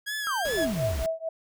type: tone with vibrato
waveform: sawtooth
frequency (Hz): 1641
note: G#6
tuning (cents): -21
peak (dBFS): -26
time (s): 0.06-0.66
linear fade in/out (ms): 20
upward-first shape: sine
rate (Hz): 2.5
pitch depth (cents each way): 89
type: exponential sweep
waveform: sine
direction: down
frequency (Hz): 1380 to 55.3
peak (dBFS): -27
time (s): 0.27-1.03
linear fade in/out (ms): 0
type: noise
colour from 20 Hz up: pink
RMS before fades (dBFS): -38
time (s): 0.45-1.06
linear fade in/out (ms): 0
type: tone with tremolo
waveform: sine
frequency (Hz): 650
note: E5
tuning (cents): -24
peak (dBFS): -23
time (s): 0.57-1.29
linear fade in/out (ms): 5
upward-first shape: triangle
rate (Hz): 4.4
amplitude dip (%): 100
effects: none